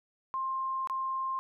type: tone with dropouts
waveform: sine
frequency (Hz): 1057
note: C6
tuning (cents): +17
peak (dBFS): -30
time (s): 0.34-1.39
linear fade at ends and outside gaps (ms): 0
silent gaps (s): 0.873-0.898
effects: none